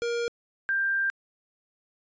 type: tone pair in turn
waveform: square / sine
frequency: 471.2 / 1584.9 Hz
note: A#4 / G6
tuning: +19 / +19 cents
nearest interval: octave + major sixth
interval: 2100 cents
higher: second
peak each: -27 / -23 dBFS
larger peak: second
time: 0.02-0.28 / 0.69-1.1 s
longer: second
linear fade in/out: 0 ms
effects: resampled to 16000 Hz